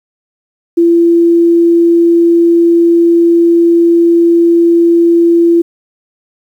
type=tone; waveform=sine; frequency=339 Hz; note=E4; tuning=49 cents sharp; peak=-4 dBFS; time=0.77-5.62 s; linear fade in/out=10 ms; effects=7-bit